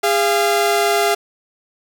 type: tone pair together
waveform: sawtooth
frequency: 408.2 / 688.3 Hz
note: G#4 / F5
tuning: -30 / -25 cents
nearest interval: major sixth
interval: 905 cents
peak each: -13 / -13 dBFS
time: 0.03-1.15 s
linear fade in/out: 10 ms
effects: none

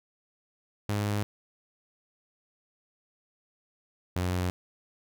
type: tone pair in turn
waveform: sawtooth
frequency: 103.3 / 90.27 Hz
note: G#2 / F#2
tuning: -9 / -42 cents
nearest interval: major second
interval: 233 cents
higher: first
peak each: -23 dBFS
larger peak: neither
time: 0.89-1.23 / 4.16-4.5 s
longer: neither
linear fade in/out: 0 ms
effects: none

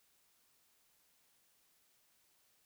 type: silence
effects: white hiss -73 dBFS RMS until 2.65 s

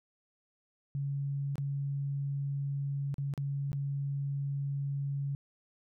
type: tone with dropouts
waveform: sine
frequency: 140 Hz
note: C#3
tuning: 18 cents sharp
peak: -31 dBFS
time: 0.95-5.35 s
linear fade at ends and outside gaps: 0 ms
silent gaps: 1.556-1.581 / 3.142-3.182 / 3.338-3.377 / 3.718-3.73 s
effects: none

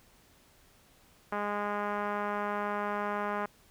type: tone with low-pass filter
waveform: 5% pulse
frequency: 206 Hz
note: G#3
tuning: 14 cents flat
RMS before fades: -33 dBFS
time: 1.32-3.46 s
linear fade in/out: 5 ms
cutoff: 1200 Hz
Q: 1.2
effects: pink hiss -62 dBFS RMS until 3.7 s

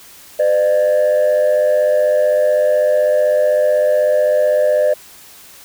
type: tone pair together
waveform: sine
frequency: 507 / 602.9 Hz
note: B4 / D5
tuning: +45 / +45 cents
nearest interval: minor third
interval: 300 cents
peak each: -14 / -10 dBFS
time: 0.39-4.94 s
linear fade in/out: 10 ms
effects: tanh soft clip ceiling -8 dBFS + white hiss -41 dBFS RMS until 5.64 s

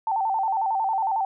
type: tone with vibrato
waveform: sine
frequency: 830.6 Hz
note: G#5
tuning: in tune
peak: -21 dBFS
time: 0.07-1.25 s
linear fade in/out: 2 ms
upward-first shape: square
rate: 11 Hz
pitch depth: 120 cents each way
effects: none

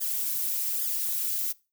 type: noise with flanger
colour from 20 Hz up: violet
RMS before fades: -29 dBFS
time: 0-1.53 s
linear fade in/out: 20 ms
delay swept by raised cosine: 0.58 to 5.68 ms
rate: 1.2 Hz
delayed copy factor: +0.95
effects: noise-tail reverb RT60 0.3 s tail -22 dB re dry

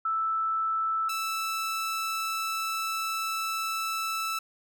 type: tone pair in turn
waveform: sine / sawtooth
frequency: 1318.5 / 1318.5 Hz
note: E6 / E6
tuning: 0 / 0 cents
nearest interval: unison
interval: 0 cents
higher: neither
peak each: -25 / -25 dBFS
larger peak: neither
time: 0.05-1.09 / 1.09-4.39 s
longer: second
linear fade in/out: 5 ms
effects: none

